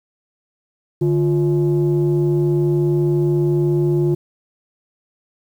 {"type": "tone pair together", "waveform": "sine", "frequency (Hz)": [147.62, 351.1], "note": ["D3", "F4"], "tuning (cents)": [9, 9], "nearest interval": "octave + minor third", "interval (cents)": 1500, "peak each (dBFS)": -15, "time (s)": [1.01, 4.15], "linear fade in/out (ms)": 10, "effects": ["tanh soft clip ceiling -10 dBFS", "8-bit"]}